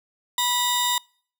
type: tone pair together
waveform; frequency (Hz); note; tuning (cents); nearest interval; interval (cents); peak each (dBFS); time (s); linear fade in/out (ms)
sawtooth; 980 / 3692; B5 / A#7; -14 / -17; octave + major seventh; 2297; -20; 0.38-0.98; 2
effects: noise-tail reverb RT60 0.5 s tail -26 dB re dry